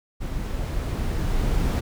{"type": "noise with level ramp", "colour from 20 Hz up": "brown", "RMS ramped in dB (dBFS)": [-29, -21], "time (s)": [0.2, 1.81], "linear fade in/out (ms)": 20, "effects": []}